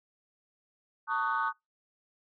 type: chord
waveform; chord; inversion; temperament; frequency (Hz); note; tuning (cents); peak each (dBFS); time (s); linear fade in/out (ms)
sine; D# half-diminished seventh; second; just; 896 / 1120.1 / 1244.5 / 1493.4; A5 / C#6 / D#6 / F#6; +31 / +18 / 0 / +16; -32; 1.07-1.53; 50
effects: noise-tail reverb RT60 0.2 s tail -25 dB re dry + tanh soft clip ceiling -20 dBFS